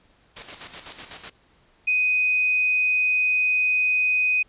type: noise with tremolo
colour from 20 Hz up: white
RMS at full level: -34 dBFS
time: 0.36-1.3 s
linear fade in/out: 10 ms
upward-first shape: square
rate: 8 Hz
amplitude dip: 60%
type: tone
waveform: sine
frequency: 2500 Hz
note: D#7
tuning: 8 cents sharp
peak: -18 dBFS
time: 1.87-4.43 s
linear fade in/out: 10 ms
effects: pink hiss -60 dBFS RMS until 4.48 s + resampled to 8000 Hz